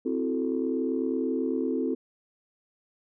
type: chord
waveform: sine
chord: F# half-diminished seventh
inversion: second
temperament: equal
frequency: 261.6 / 329.6 / 370 / 440 Hz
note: C4 / E4 / F#4 / A4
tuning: 0 / 0 / 0 / 0 cents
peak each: -28 / -31 / -33 / -31 dBFS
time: 0.05-1.95 s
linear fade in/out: 10 ms
effects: tanh soft clip ceiling -15 dBFS